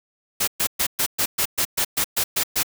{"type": "noise bursts", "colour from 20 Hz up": "white", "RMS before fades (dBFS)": -21, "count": 12, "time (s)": [0.4, 2.632], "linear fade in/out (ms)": 10, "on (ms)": 76, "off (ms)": 120, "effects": []}